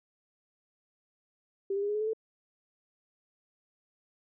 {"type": "tone with pitch steps", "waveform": "sine", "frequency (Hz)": [392, 400, 408.2, 416.5, 425, 433.7, 442.6], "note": ["G4", "G4", "G#4", "G#4", "G#4", "A4", "A4"], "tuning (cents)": [0, 35, -30, 5, 40, -25, 10], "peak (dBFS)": -28, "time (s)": [1.7, 2.134], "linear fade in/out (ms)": 5, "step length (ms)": 62, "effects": []}